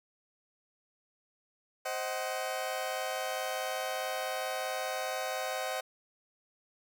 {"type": "chord", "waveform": "sawtooth", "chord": "C diminished", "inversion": "none", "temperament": "just", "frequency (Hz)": [523.3, 627.9, 753.5], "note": ["C5", "Eb5", "Gb5"], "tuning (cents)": [0, 16, 31], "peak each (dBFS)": [-34, -34, -33], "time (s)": [1.85, 5.81], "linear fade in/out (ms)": 10, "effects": []}